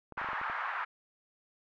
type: clicks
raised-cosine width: 1 ms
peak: -31 dBFS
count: 8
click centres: 0.123 / 0.176 / 0.215 / 0.245 / 0.288 / 0.332 / 0.414 / 0.499 s
type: band-pass noise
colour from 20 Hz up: white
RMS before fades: -36 dBFS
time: 0.17-0.85 s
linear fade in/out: 10 ms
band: 900 to 1600 Hz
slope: 24 dB/octave
effects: none